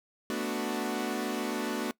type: chord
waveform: sawtooth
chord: B minor seventh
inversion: third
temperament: equal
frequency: 220 / 246.9 / 293.7 / 370 Hz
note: A3 / B3 / D4 / F#4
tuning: 0 / 0 / 0 / 0 cents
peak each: -32 dBFS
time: 0.3-1.91 s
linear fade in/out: 0 ms
effects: noise-tail reverb RT60 0.1 s tail -21 dB re dry